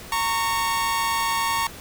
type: tone pair together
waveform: sawtooth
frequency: 918.7 / 1109 Hz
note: A#5 / C#6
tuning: -25 / 0 cents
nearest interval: minor third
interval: 325 cents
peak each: -20 / -21 dBFS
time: 0.12-1.67 s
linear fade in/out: 2 ms
effects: pink hiss -40 dBFS RMS until 1.8 s